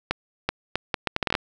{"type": "accelerating click train", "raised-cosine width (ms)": 0.3, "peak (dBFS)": -6, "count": 12, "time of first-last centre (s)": [0.11, 1.352], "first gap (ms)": 380, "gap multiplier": 0.7, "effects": []}